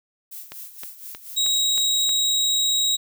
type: noise with tremolo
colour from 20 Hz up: violet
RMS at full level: -36 dBFS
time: 0.31-2.05 s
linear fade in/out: 10 ms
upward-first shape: sine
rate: 4.2 Hz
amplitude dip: 70%
type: click train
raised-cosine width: 0.2 ms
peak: -18 dBFS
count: 6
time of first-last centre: 0.52-2.092 s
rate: 3.18 Hz
type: tone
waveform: 30% pulse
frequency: 3817 Hz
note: A#7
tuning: 40 cents sharp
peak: -16 dBFS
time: 1.36-2.97 s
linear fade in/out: 20 ms
effects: none